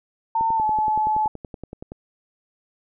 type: tone with pitch glide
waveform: sine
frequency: 900 to 860.4 Hz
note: A5 to A5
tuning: +39 to -39 cents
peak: -18 dBFS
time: 0.35-1.28 s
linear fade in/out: 5 ms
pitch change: -78 cents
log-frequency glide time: 0.56-0.63 s
type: click train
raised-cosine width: 2 ms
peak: -21 dBFS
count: 17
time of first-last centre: 0.41-1.919 s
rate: 10.6 Hz
effects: none